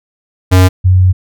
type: tone pair in turn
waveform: square / sine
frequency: 92.3 / 92.3 Hz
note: F#2 / F#2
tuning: -4 / -4 cents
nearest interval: unison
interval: 0 cents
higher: neither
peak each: -4 dBFS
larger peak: neither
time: 0.51-0.69 / 0.84-1.13 s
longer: second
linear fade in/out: 20 ms
effects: none